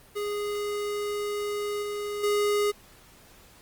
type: tone with level steps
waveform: square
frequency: 413.1 Hz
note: G#4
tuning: 9 cents flat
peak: -29 / -31 / -23 dBFS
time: 0.15-2.72 s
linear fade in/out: 20 ms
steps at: 1.82 / 2.23 s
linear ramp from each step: 10 ms
effects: pink hiss -54 dBFS RMS until 3.61 s + Opus 32 kbps